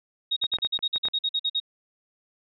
sine tone bursts, 3757 Hz, A#7, 13 cents sharp, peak -22 dBFS, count 13, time 0.31-1.601 s, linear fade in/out 10 ms, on 55 ms, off 48 ms
clicks, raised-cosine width 0.5 ms, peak -23 dBFS, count 8, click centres 0.44 / 0.538 / 0.586 / 0.649 / 0.79 / 0.96 / 1.054 / 1.085 s
effects none

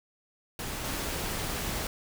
pink noise with level steps, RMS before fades -36 / -33 dBFS, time 0.59-1.87 s, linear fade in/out 2 ms, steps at 0.84 s, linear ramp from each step 5 ms, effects none

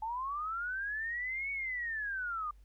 sine linear two-way sweep, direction up then down, 861 to 2239 to 1185 Hz, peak -34 dBFS, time 0.02-2.51 s, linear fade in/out 5 ms, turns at 1.51 s, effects added 50 Hz sine -55 dBFS peak until 2.64 s + pink hiss -75 dBFS RMS until 2.64 s

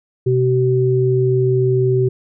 sine tone pair together, 127.01 / 380.6 Hz, B2 / F#4, +49 / +49 cents, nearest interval octave + perfect fifth, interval 1900 cents, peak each -15 dBFS, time 0.26-2.09 s, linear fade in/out 10 ms, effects none

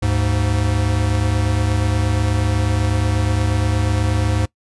square tone pair together, 75.12 / 103.4 Hz, D2 / G#2, +40 / -7 cents, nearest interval tritone, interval 553 cents, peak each -21 / -18 dBFS, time 0.02-4.46 s, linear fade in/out 10 ms, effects noise-tail reverb RT60 0.1 s tail -22 dB re dry + resampled to 24000 Hz

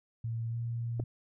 sine tone with pitch glide, 114.7 to 117.18 Hz, A#2 to A#2, -28 to +9 cents, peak -32 dBFS, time 0.24-1.04 s, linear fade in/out 5 ms, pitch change +37 cents, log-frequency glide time 0.49-0.56 s
clicks, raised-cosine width 2 ms, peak -27 / -25 dBFS, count 2, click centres 0.997 / 1 s
effects none

